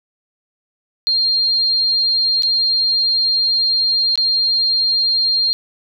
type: tone with dropouts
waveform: sine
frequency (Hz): 4203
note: C8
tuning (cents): +7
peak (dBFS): -13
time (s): 1.07-5.53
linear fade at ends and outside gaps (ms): 0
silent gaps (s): 2.423-2.433 / 4.156-4.176
effects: none